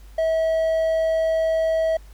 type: tone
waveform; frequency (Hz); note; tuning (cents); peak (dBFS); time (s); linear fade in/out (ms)
triangle; 646; E5; -35; -16; 0.18-1.97; 5
effects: added 50 Hz sine -41 dBFS peak until 2.13 s + pink hiss -55 dBFS RMS until 2.13 s